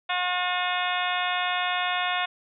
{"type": "harmonic tone with a mistuned harmonic", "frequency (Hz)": 360, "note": "F#4", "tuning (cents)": -47, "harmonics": [2, 3, 4, 5, 6, 7, 8, 9, 10], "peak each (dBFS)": [-29, -31, -32, -33, -34, -34, -35, -36, -36], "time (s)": [0.09, 2.26], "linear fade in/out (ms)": 10, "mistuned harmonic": 9, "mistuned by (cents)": 69, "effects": []}